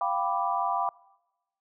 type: chord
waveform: sine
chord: G dominant seventh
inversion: third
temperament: equal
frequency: 698.5 / 784 / 987.8 / 1174.7 Hz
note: F5 / G5 / B5 / D6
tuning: 0 / 0 / 0 / 0 cents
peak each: -31 / -30 / -30 / -31 dBFS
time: 0.01-0.89 s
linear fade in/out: 2 ms
effects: noise-tail reverb RT60 1.0 s tail -23 dB re dry

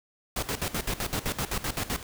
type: noise with tremolo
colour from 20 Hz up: pink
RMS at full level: -29 dBFS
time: 0.36-2.03 s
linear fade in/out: 5 ms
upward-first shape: square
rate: 7.8 Hz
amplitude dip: 80%
effects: none

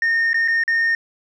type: tone with dropouts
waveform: sine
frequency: 1833 Hz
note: A#6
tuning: 30 cents flat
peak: -13 dBFS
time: 0.02-0.95 s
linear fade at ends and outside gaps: 2 ms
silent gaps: 0.332-0.343 / 0.478-0.482 / 0.637-0.678 s
effects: tanh soft clip ceiling -14 dBFS

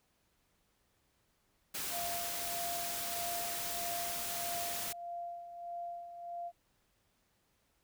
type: noise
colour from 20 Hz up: white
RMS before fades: -39 dBFS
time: 1.74-4.93 s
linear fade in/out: 10 ms
type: tone with tremolo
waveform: sine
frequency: 693 Hz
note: F5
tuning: 14 cents flat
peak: -38 dBFS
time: 1.9-6.52 s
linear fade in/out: 50 ms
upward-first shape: sine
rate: 1.6 Hz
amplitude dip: 60%
effects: pink hiss -75 dBFS RMS until 7.83 s

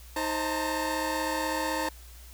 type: tone cluster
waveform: 30% pulse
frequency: 314.1 / 528 / 889 / 925 Hz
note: D#4 / C5 / A5 / A#5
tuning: +16 / +16 / +18 / -14 cents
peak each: -31 dBFS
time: 0.16-1.89 s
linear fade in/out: 5 ms
effects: added 60 Hz sine -46 dBFS peak until 2.33 s + white hiss -53 dBFS RMS until 2.33 s

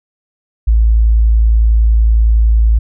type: tone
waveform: sine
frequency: 55.4 Hz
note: A1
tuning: 13 cents sharp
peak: -6 dBFS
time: 0.67-2.79 s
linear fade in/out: 10 ms
effects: none

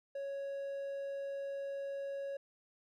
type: tone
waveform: triangle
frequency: 554.4 Hz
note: C#5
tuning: in tune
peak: -36 dBFS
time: 0.15-2.37 s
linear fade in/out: 5 ms
effects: none

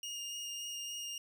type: tone with vibrato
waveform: 25% pulse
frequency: 2839 Hz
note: F7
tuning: 28 cents sharp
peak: -36 dBFS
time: 0.03-1.18 s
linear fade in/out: 2 ms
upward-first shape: sine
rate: 3.5 Hz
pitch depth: 11 cents each way
effects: none

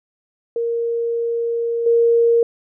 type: tone with level steps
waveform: sine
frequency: 466.2 Hz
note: A#4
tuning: in tune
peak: -18 / -11 dBFS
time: 0.56-2.43 s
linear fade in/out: 2 ms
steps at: 1.86 s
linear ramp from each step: 5 ms
effects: none

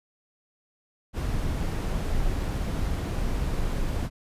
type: noise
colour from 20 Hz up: brown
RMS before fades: -27 dBFS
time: 1.13-4.1 s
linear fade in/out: 50 ms
effects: resampled to 32000 Hz

